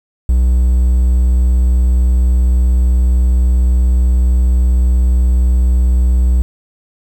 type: tone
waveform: triangle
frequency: 61.74 Hz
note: B1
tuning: in tune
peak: -6 dBFS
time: 0.29-6.42 s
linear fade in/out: 0 ms
effects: 7-bit